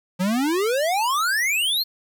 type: exponential sweep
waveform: square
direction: up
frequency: 174.61 to 4397 Hz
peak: -20 dBFS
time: 0.19-1.84 s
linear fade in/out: 20 ms
effects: 9-bit